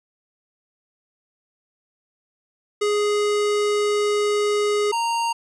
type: tone pair in turn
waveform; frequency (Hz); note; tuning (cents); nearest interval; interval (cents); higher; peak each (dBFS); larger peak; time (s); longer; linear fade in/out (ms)
square; 415.3 / 927.8; G#4 / A#5; 0 / -8; octave + major second; 1392; second; -19 / -21; first; 2.81-4.92 / 4.92-5.33; first; 10
effects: resampled to 22050 Hz + 10-bit